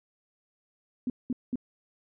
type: tone bursts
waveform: sine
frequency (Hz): 250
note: B3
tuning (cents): +21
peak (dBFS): -26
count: 3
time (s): 1.07-1.557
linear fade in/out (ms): 2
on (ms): 29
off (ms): 200
effects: none